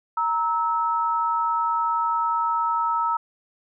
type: tone pair together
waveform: sine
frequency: 932.3 / 1301.4 Hz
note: A#5 / E6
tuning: 0 / -23 cents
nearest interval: tritone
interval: 577 cents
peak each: -23 dBFS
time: 0.17-3.17 s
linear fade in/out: 5 ms
effects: none